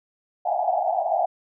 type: band-pass noise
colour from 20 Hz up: white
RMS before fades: -23 dBFS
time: 0.45-1.26 s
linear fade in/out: 10 ms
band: 640 to 820 Hz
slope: 96 dB/octave
effects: none